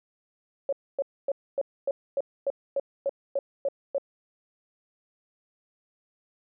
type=tone bursts; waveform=sine; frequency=554 Hz; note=C#5; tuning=1 cent flat; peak=-23 dBFS; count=12; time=0.69-3.982 s; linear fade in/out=2 ms; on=36 ms; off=260 ms; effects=none